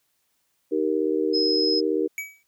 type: chord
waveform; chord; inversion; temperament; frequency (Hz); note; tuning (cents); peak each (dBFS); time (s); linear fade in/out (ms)
sine; Eb major; none; just; 311.1 / 388.9 / 466.7; Eb4 / G4 / Bb4; 0 / -14 / +2; -25; 0.71-2.08; 20
type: tone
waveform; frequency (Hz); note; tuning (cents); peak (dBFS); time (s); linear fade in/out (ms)
sine; 5120; D#8; +49; -22; 1.33-1.81; 20
type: tone with exponential decay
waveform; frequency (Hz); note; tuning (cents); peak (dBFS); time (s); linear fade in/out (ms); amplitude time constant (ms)
square; 2278; C#7; +47; -26; 2.18-2.43; 1; 54
effects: white hiss -71 dBFS RMS until 2.47 s